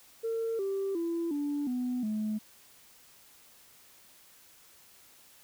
sine tone with pitch steps, 454.3 / 390.9 / 336.4 / 289.5 / 249.1 / 214.4 Hz, A#4 / G4 / E4 / D4 / B3 / A3, -45 / -5 / +35 / -25 / +15 / -45 cents, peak -28 dBFS, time 0.23-2.39 s, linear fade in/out 20 ms, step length 360 ms, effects tanh soft clip ceiling -26 dBFS + white hiss -58 dBFS RMS until 5.43 s

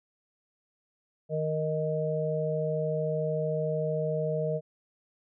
harmonic tone, 155.56 Hz, D#3, in tune, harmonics 1 / 3 / 4, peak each -31 / -31 / -31 dBFS, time 1.29-4.61 s, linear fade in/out 50 ms, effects none

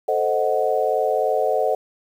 sine chord, A diminished seventh, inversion none, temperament equal, 440 / 523.3 / 622.3 / 740 Hz, A4 / C5 / Eb5 / Gb5, 0 / 0 / 0 / 0 cents, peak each -23 dBFS, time 0.08-1.75 s, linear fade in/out 5 ms, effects 8-bit

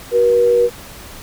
sine tone pair together, 375.4 / 480 Hz, F#4 / B4, +25 / -49 cents, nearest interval major third, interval 426 cents, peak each -20 / -10 dBFS, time 0.11-0.7 s, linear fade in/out 50 ms, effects pink hiss -36 dBFS RMS until 1.22 s

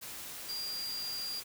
sine tone in noise, 4779 Hz, D8, 29 cents sharp, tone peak -36 dBFS, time 0.48-1.41 s, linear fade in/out 20 ms, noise white, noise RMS -44 dBFS, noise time 0.01-1.44 s, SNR +5 dB, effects none

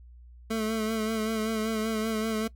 25% pulse tone with vibrato, 220 Hz, A3, in tune, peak -23 dBFS, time 0.5-2.48 s, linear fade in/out 10 ms, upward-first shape sine, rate 5.2 Hz, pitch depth 36 cents each way, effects noise-tail reverb RT60 0.1 s tail -20 dB re dry + added 60 Hz sine -47 dBFS peak until 2.55 s

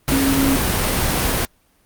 sine tone in noise, 272 Hz, C#4, 33 cents flat, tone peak -16 dBFS, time 0.12-0.56 s, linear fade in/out 0 ms, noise pink, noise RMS -19 dBFS, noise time 0.08-1.45 s, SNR 0 dB, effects pink hiss -59 dBFS RMS until 1.85 s + Opus 32 kbps

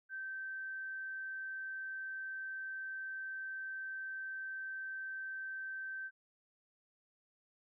sine tone, 1552 Hz, G6, 18 cents flat, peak -40 dBFS, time 0.09-6.11 s, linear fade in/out 50 ms, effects none

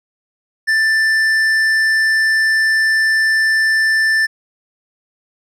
sine tone with tanh clipping, 1770 Hz, A6, 10 cents sharp, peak -13 dBFS, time 0.67-4.27 s, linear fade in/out 20 ms, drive 9 dB, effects none

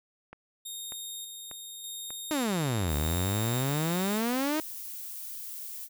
click train, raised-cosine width 0.5 ms, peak -29 dBFS, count 4, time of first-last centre 0.33-2.105 s, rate 1.69 Hz
15% pulse tone with tremolo, 3700 Hz, A#7, 14 cents flat, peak -30 dBFS, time 0.65-4.19 s, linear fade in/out 10 ms, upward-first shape square, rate 0.84 Hz, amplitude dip 35%
sawtooth exponential two-way sweep, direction down then up, 318.7 to 71.7 to 318.7 Hz, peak -23 dBFS, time 2.31-4.6 s, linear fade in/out 0 ms, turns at 2.95 s
violet noise, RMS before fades -40 dBFS, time 2.87-5.89 s, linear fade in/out 50 ms
effects none

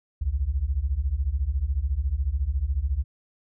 sine beating tone pair, 60.3 / 74.3 Hz, B1 / D2, -41 / +21 cents, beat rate 14 Hz, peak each -26 / -25 dBFS, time 0.21-3.04 s, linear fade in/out 10 ms, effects none

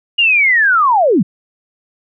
sine linear sweep, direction down, 2878 to 145.9 Hz, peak -8 dBFS, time 0.18-1.23 s, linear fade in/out 10 ms, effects none

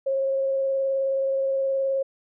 sine tone with vibrato, 540 Hz, C#5, 45 cents flat, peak -21 dBFS, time 0.06-2.03 s, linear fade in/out 10 ms, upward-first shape square, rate 19 Hz, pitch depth 10 cents each way, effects none

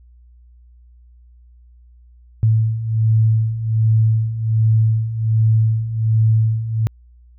sine beating tone pair, 110 / 111.3 Hz, A2 / A2, 0 / +20 cents, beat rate 1.3 Hz, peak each -19 / -14 dBFS, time 2.43-6.87 s, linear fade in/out 0 ms, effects added 60 Hz sine -44 dBFS peak until 7.38 s

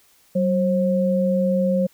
sine tone pair together, 189.3 / 535 Hz, F#3 / C5, +40 / +38 cents, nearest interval octave + tritone, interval 1798 cents, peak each -19 / -20 dBFS, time 0.35-1.87 s, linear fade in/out 10 ms, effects white hiss -57 dBFS RMS until 1.93 s

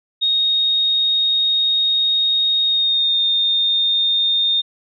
sine tone with pitch glide, 3729 to 3652 Hz, A#7 to A#7, 0 to -36 cents, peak -14 dBFS, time 0.21-4.62 s, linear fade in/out 20 ms, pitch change -36 cents, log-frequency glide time 2.64-3.21 s, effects none

